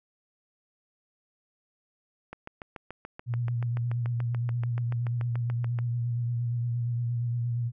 click train, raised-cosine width 0.5 ms, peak -24 dBFS, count 25, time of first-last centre 2.33-5.788 s, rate 6.94 Hz
sine tone with vibrato, 119.3 Hz, A#2, 41 cents sharp, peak -26 dBFS, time 3.26-7.72 s, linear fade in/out 50 ms, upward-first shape sine, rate 8.6 Hz, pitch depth 31 cents each way
effects none

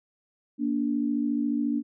sine tone pair together, 235.8 / 290 Hz, A#3 / D4, +20 / -22 cents, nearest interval major third, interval 358 cents, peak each -27 / -26 dBFS, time 0.58-1.83 s, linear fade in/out 50 ms, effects none

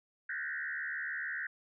sine tone with frequency modulation, 1700 Hz, G#6, 40 cents sharp, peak -35 dBFS, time 0.29-1.47 s, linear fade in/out 5 ms, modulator 73.4 Hz, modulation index 3.1, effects none

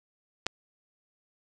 clicks, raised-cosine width 0.2 ms, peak -27 / -9 dBFS, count 2, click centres 0.462 / 0.466 s, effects none

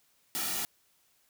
white noise with comb filter, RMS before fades -33 dBFS, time 0.35-0.65 s, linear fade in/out 0 ms, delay 1.9 ms, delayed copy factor -0.7, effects white hiss -69 dBFS RMS until 1.29 s

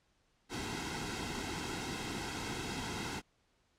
pink noise with comb filter, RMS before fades -39 dBFS, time 0.49-3.22 s, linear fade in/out 50 ms, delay 1.7 ms, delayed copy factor -0.7, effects pink hiss -74 dBFS RMS until 3.78 s + low-pass 7000 Hz 12 dB/octave

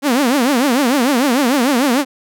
sawtooth tone with vibrato, 261.6 Hz, C4, in tune, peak -8 dBFS, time 0.02-2.05 s, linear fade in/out 50 ms, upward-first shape triangle, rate 6.7 Hz, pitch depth 260 cents each way, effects none

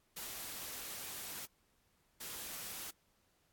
white noise bursts at uneven times, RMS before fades -45 dBFS, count 2, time 0.16-1.46 / 2.2-2.91 s, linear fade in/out 10 ms, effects pink hiss -75 dBFS RMS until 3.52 s + AAC 64 kbps

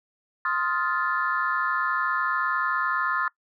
sine chord, F dominant seventh, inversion second, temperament just, 1047.7 / 1257.2 / 1396.9 / 1746.1 Hz, C6 / Eb6 / F6 / A6, +2 / +18 / 0 / -14 cents, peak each -28 dBFS, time 0.45-3.28 s, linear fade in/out 2 ms, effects noise-tail reverb RT60 0.1 s tail -22 dB re dry + tanh soft clip ceiling -12 dBFS

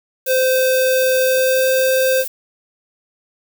square tone with pitch glide, 517 to 521.5 Hz, C5 to C5, -21 to -6 cents, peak -14 dBFS, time 0.26-2.25 s, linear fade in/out 50 ms, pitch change +15 cents, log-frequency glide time 1.25-1.69 s
violet noise, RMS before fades -26 dBFS, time 0.26-2.28 s, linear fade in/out 5 ms
effects none

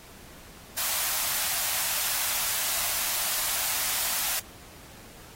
white high-pass noise, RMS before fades -28 dBFS, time 0.77-4.4 s, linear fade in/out 10 ms, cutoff 590 Hz, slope 96 dB/octave, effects pink hiss -49 dBFS RMS until 5.35 s + AAC 48 kbps

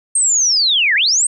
sine linear two-way sweep, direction down then up, 8620 to 1600 to 8620 Hz, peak -11 dBFS, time 0.15-1.27 s, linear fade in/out 5 ms, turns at 0.95 s, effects none

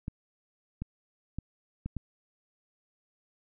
clicks, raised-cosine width 5 ms, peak -22 dBFS, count 5, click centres 0.081 / 0.82 / 1.386 / 1.86 / 1.967 s, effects none

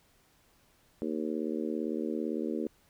harmonic tone, 77.78 Hz, D#2, in tune, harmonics 3 / 4 / 5 / 6 / 7, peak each -35 / -35 / -37 / -39 / -44 dBFS, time 1.02-2.67 s, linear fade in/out 0 ms, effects pink hiss -66 dBFS RMS until 2.89 s

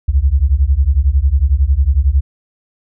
sine beating tone pair, 63.4 / 74.4 Hz, B1 / D2, +46 / +23 cents, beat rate 11 Hz, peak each -12 dBFS, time 0.08-2.21 s, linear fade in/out 10 ms, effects none

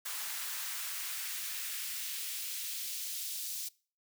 white noise with high-pass filter sweep, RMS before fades -39 dBFS, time 0.05-3.69 s, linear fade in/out 10 ms, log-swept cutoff 1000 to 4400 Hz, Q 1, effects noise-tail reverb RT60 0.4 s tail -23 dB re dry

